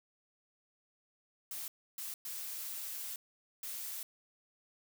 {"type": "noise bursts at uneven times", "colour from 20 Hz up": "blue", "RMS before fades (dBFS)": -42, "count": 4, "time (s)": [[1.51, 1.68], [1.98, 2.14], [2.25, 3.16], [3.63, 4.03]], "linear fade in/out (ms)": 2, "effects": []}